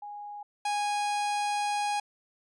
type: tone pair in turn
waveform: sine / 45% pulse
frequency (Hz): 825 / 825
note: G#5 / G#5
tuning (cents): -12 / -12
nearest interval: unison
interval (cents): 0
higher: neither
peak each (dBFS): -38 / -27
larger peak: second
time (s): 0.02-0.43 / 0.65-2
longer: second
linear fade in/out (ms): 5
effects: resampled to 24000 Hz